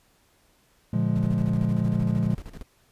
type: chord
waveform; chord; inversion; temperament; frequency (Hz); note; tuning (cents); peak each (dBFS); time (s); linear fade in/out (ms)
triangle; Bb dominant seventh; none; just; 116.54 / 145.68 / 174.81 / 209.8; Bb2 / D3 / F3 / Ab3; 0 / -14 / +2 / +18; -24 / -27 / -24 / -25; 0.93-2.35; 5
type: noise with tremolo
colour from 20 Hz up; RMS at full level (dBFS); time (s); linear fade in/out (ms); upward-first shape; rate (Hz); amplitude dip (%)
brown; -36; 1.15-2.63; 10; square; 13; 80
effects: pink hiss -63 dBFS RMS until 2.91 s + resampled to 32000 Hz